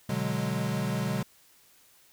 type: chord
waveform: square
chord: G# half-diminished seventh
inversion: first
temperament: equal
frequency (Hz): 123.47 / 146.83 / 185 / 207.7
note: B2 / D3 / F#3 / G#3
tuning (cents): 0 / 0 / 0 / 0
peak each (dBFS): -34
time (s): 0.09-1.23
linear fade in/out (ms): 5
effects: white hiss -60 dBFS RMS until 2.12 s